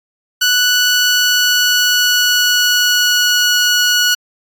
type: tone with pitch glide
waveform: 15% pulse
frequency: 1480 to 1463 Hz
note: F#6 to F#6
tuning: 0 to -20 cents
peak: -4 dBFS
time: 0.41-4.15 s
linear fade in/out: 10 ms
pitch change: -20 cents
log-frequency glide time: 0.67-3.46 s
effects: AAC 64 kbps